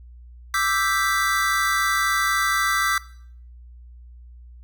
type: chord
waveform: square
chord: E minor seventh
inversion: third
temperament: equal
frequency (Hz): 1174.7 / 1318.5 / 1568 / 1975.5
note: D6 / E6 / G6 / B6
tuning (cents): 0 / 0 / 0 / 0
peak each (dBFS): -26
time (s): 0.54-2.98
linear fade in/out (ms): 2
effects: noise-tail reverb RT60 0.6 s tail -20 dB re dry + added 60 Hz sine -41 dBFS peak until 4.63 s